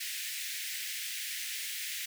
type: high-pass noise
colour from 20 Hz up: pink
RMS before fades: -38 dBFS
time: 0-2.06 s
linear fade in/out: 10 ms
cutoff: 1800 Hz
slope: 48 dB/octave
effects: none